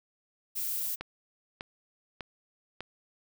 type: noise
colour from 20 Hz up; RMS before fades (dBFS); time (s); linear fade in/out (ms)
violet; -33; 0.55-0.96; 20
type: click train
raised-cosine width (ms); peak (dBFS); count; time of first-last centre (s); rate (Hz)
0.3; -21; 4; 1.01-2.806; 1.67
effects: none